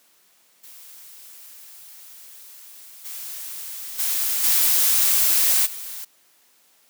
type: noise with level steps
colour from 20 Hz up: blue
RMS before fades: -44 / -34 / -23 / -18 / -34 dBFS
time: 0.63-6.05 s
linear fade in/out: 10 ms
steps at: 3.04 / 3.98 / 4.43 / 5.65 s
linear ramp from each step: 20 ms
effects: white hiss -59 dBFS RMS until 6.89 s + high-pass 200 Hz 12 dB/octave